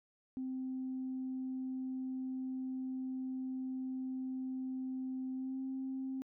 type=tone with pitch glide; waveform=sine; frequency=259.8 to 264.3 Hz; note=C4 to C4; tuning=-12 to +18 cents; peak=-36 dBFS; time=0.37-6.22 s; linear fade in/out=0 ms; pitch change=+30 cents; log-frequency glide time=5.34-5.59 s; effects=tanh soft clip ceiling -32 dBFS